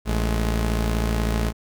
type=tone pair together; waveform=sawtooth; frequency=56.1 / 211.8 Hz; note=A1 / G#3; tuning=+34 / +34 cents; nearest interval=octave + major seventh; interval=2300 cents; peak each=-17 / -24 dBFS; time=0.05-1.53 s; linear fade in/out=50 ms; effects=none